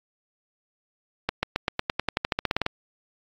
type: accelerating click train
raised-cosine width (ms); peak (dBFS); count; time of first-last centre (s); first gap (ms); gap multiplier
0.3; -7; 17; 1.29-2.664; 140; 0.93
effects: AAC 64 kbps